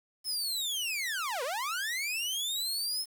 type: linear two-way sweep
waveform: sawtooth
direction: down then up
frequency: 5290 to 466.2 to 5290 Hz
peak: -28 dBFS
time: 0.24-3.06 s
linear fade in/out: 50 ms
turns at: 1.43 s
effects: 9-bit